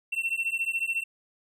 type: beating tone pair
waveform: triangle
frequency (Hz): 2700 / 2714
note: E7 / E7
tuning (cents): +41 / +50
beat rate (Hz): 14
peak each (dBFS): -28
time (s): 0.12-1.04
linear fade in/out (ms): 10
effects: none